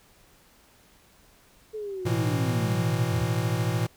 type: linear sweep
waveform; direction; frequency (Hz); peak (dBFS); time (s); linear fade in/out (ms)
sine; down; 440 to 67.6; -31; 1.73-3.25; 20
type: chord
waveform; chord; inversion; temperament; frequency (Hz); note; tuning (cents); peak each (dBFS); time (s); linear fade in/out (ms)
square; A suspended second; none; equal; 110 / 123.47 / 164.81; A2 / B2 / E3; 0 / 0 / 0; -28 / -29 / -31; 2.05-3.87; 10
effects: pink hiss -58 dBFS RMS until 3.96 s

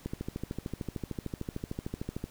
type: click train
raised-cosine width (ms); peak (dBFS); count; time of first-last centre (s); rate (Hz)
3; -21; 30; 0.06-2.24; 13.3
effects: pink hiss -55 dBFS RMS until 2.3 s

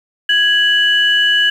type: tone pair together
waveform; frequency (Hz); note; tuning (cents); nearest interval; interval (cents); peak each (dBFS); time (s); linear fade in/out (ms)
sine; 1661.2 / 2958; G#6 / F#7; 0 / -1; minor seventh; 999; -12; 0.29-1.5; 5
effects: tanh soft clip ceiling -2 dBFS + 7-bit

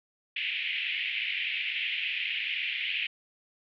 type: band-pass noise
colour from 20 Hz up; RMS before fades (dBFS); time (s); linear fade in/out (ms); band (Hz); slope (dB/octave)
white; -32; 0.36-3.07; 5; 2100 to 3000; 48
effects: none

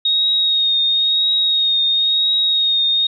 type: tone with vibrato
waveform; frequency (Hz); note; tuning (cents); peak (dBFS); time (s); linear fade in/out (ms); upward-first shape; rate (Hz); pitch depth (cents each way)
sine; 3740; A#7; +5; -13; 0.05-3.07; 5; triangle; 0.98; 32
effects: none

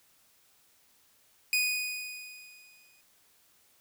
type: tone with exponential decay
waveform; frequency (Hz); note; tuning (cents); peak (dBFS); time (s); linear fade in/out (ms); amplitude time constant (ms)
sawtooth; 2481; D#7; -6; -20; 1.53-3.01; 1; 320
effects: white hiss -65 dBFS RMS until 3.8 s

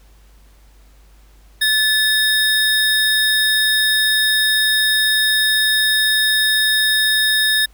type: tone pair together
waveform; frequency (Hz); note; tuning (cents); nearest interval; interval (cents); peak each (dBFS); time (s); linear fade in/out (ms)
square; 1734 / 3704; A6 / A#7; -26 / -12; octave + minor second; 1314; -17; 1.61-7.66; 10
effects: added 50 Hz sine -45 dBFS peak until 7.73 s + pink hiss -55 dBFS RMS until 7.73 s

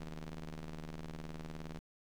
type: ring-modulated tone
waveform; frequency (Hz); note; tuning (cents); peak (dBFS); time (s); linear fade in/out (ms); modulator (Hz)
sawtooth; 77; D#2; -17; -36; 0-1.79; 0; 86.8
effects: low-pass 7000 Hz 12 dB/octave + 11-bit

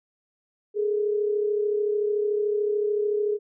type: tone pair together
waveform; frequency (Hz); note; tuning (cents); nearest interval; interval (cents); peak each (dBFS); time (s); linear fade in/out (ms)
sine; 415.3 / 448.9; G#4 / A4; 0 / +35; minor second; 135; -22 / -31; 0.74-3.39; 50
effects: none

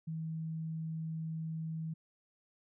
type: tone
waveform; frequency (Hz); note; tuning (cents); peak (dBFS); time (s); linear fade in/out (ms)
sine; 160.6; E3; -45; -36; 0.07-1.94; 10
effects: none

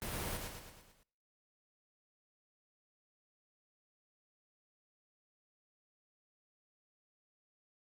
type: noise with echo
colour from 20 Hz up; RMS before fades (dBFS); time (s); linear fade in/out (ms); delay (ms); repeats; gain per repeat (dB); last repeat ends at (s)
pink; -40; 0.02-0.37; 0; 110; 6; -5; 1.03
effects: noise-tail reverb RT60 0.8 s tail -25 dB re dry + Opus 32 kbps

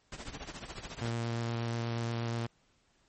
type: noise with tremolo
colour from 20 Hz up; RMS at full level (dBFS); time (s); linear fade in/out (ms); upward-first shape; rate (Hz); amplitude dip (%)
pink; -40; 0.12-1.12; 2; triangle; 14; 85
type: tone with vibrato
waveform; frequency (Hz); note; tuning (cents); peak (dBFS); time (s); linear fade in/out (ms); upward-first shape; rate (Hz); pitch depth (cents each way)
sawtooth; 116.54; A#2; 0; -28; 1.01-2.47; 10; square; 8.4; 9
effects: pink hiss -70 dBFS RMS until 3.08 s + MP3 32 kbps

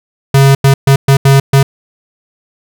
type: tone bursts at uneven times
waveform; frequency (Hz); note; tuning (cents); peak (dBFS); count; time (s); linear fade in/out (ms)
square; 137; C#3; -20; -4; 6; 0.34-0.55 / 0.64-0.74 / 0.87-0.96 / 1.08-1.17 / 1.25-1.4 / 1.53-1.63; 5
effects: none

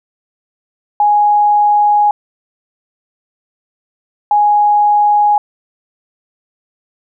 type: tone bursts at uneven times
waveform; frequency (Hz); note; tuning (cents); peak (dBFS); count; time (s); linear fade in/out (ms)
sine; 830.6; G#5; 0; -7; 2; 1-2.11 / 4.31-5.38; 2
effects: none

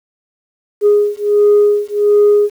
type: beating tone pair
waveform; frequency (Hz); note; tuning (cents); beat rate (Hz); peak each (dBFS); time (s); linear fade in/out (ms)
sine; 413 / 414.4; G#4 / G#4; -10 / -4; 1.4; -10; 0.81-2.5; 50
effects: tanh soft clip ceiling -3 dBFS + 7-bit

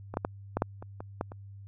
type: clicks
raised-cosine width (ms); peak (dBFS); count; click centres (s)
1; -23 / -14 / -14 / -14 / -11 / -28 / -25 / -16 / -29; 9; 0.14 / 0.171 / 0.249 / 0.57 / 0.621 / 0.825 / 1.005 / 1.211 / 1.319
effects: added 99 Hz sine -44 dBFS peak until 1.67 s

